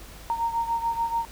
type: beating tone pair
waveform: sine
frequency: 923 / 929.9 Hz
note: A#5 / A#5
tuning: -17 / -5 cents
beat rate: 6.9 Hz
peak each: -25 / -30 dBFS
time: 0.3-1.25 s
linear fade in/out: 0 ms
effects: added 50 Hz sine -45 dBFS peak until 1.31 s + pink hiss -46 dBFS RMS until 1.31 s